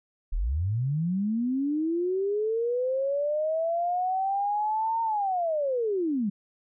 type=linear two-way sweep; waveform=sine; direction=up then down; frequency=30.87 to 919 to 189.3 Hz; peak=-24 dBFS; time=0.32-6.3 s; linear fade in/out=10 ms; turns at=5.02 s; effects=none